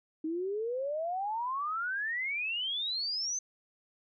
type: exponential sweep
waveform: sine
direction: up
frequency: 308.7 to 6272 Hz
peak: -31 dBFS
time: 0.24-3.39 s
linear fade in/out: 5 ms
effects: none